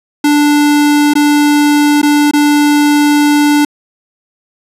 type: tone with dropouts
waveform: square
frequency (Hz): 293.7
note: D4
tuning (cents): 0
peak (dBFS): -7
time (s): 0.24-3.65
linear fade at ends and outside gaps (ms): 5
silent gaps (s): 1.137-1.153 / 2.017-2.029 / 2.312-2.334
effects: resampled to 32000 Hz